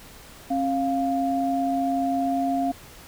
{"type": "tone pair together", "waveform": "sine", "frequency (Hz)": [269.9, 699.6], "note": ["C#4", "F5"], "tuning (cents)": [-46, 3], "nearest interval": "octave + major third", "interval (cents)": 1649, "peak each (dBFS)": -24, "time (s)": [0.5, 2.72], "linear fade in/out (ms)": 10, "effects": ["pink hiss -46 dBFS RMS until 3.07 s"]}